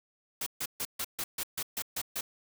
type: noise bursts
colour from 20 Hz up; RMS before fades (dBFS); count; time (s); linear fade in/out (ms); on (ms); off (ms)
white; -34; 10; 0.41-2.21; 5; 54; 140
effects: none